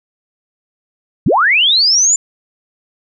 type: linear sweep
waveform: sine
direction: up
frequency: 89 to 7200 Hz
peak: -8 dBFS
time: 1.26-2.16 s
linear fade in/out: 5 ms
effects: none